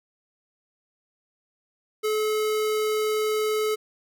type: tone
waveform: square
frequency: 429.8 Hz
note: A4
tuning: 41 cents flat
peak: -23 dBFS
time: 2.03-3.76 s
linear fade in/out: 20 ms
effects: none